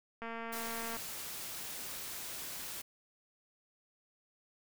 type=click train; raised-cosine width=0.5 ms; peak=-28 dBFS; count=172; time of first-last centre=0.22-0.967 s; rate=229 Hz
type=noise; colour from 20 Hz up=white; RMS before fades=-43 dBFS; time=0.52-2.82 s; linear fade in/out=10 ms
effects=none